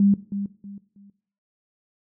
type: tone with echo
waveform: sine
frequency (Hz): 199.9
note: G3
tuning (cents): +34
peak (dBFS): -14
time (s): 0-0.14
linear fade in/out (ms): 2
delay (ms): 320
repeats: 3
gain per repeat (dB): -11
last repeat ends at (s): 1.1
effects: noise-tail reverb RT60 0.5 s tail -17 dB re dry